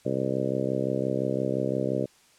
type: harmonic tone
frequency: 65.8 Hz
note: C2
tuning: 10 cents sharp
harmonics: 2 / 3 / 4 / 5 / 6 / 7 / 8 / 9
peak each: -33 / -33 / -33 / -33 / -33 / -33 / -33 / -33 dBFS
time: 0.05-2.06 s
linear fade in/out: 10 ms
effects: white hiss -59 dBFS RMS until 2.38 s + low-pass 9000 Hz 12 dB/octave